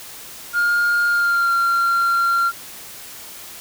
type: tone with pitch glide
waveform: sine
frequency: 1415 to 1378.7 Hz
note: F6 to F6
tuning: +22 to -23 cents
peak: -12 dBFS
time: 0.53-2.52 s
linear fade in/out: 50 ms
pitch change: -45 cents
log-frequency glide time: 1.08-1.53 s
effects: tanh soft clip ceiling -14 dBFS + white hiss -37 dBFS RMS until 3.6 s